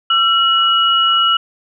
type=tone pair together; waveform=sine; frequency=1349 / 2910 Hz; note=E6 / F#7; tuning=+40 / -29 cents; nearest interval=octave + minor second; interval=1331 cents; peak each=-13 dBFS; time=0.1-1.37 s; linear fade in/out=5 ms; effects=none